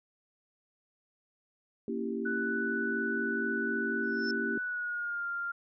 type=chord; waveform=sine; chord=A# diminished seventh; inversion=none; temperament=equal; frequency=233.1 / 277.2 / 329.6 / 392 Hz; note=A#3 / C#4 / E4 / G4; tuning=0 / 0 / 0 / 0 cents; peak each=-35 / -39 / -39 / -36 dBFS; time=1.88-4.58 s; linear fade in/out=2 ms
type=tone with pitch glide; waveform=sine; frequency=1487 to 1395.5 Hz; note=F#6 to F6; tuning=+8 to -2 cents; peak=-32 dBFS; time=2.25-5.52 s; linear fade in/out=10 ms; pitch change=-110 cents; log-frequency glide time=4.6-5.26 s
type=tone with exponential growth; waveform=sine; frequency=5300 Hz; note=E8; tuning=9 cents sharp; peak=-34 dBFS; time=4.03-4.31 s; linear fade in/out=2 ms; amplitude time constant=59 ms
effects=none